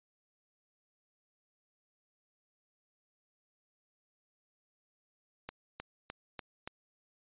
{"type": "accelerating click train", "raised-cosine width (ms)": 0.3, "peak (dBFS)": -24, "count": 5, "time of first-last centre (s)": [5.49, 6.675], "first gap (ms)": 310, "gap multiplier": 0.97, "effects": ["resampled to 8000 Hz"]}